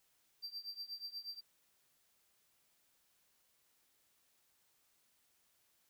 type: tone with tremolo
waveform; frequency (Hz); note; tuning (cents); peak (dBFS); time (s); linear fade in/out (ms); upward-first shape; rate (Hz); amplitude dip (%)
triangle; 4699; D8; 0; -39; 0.42-1.41; 20; triangle; 8.3; 95
effects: white hiss -75 dBFS RMS until 5.89 s